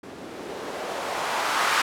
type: noise with low-pass filter sweep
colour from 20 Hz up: violet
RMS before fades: -28 dBFS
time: 0.03-1.82 s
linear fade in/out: 5 ms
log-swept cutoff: 270 to 1300 Hz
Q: 1.3
effects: none